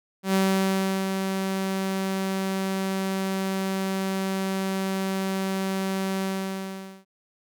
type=tone with ADSR envelope; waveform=sawtooth; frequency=191.8 Hz; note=G3; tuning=37 cents flat; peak=-15 dBFS; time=0.23-7.05 s; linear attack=110 ms; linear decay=710 ms; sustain=-6 dB; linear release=820 ms; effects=none